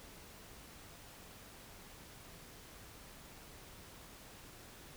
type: silence
effects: pink hiss -55 dBFS RMS until 4.96 s